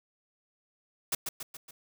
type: noise with echo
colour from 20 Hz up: white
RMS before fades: -29 dBFS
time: 1.12-1.15 s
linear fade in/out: 5 ms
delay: 140 ms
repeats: 4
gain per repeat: -5 dB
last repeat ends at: 1.71 s
effects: none